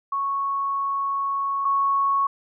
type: tone pair in turn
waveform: sine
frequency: 1106 / 1106 Hz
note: C#6 / C#6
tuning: -4 / -4 cents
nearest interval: unison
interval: 0 cents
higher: neither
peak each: -22 / -18 dBFS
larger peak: second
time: 0.12-1.65 / 1.65-2.27 s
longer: first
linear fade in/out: 5 ms
effects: none